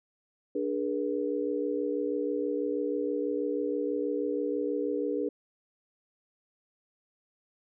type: chord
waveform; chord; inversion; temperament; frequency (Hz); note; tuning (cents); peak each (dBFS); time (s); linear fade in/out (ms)
sine; G# diminished; second; equal with one note detuned; 293.7 / 415.3 / 481.5; D4 / G#4 / B4; 0 / 0 / -44; -32; 0.55-5.29; 5
effects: none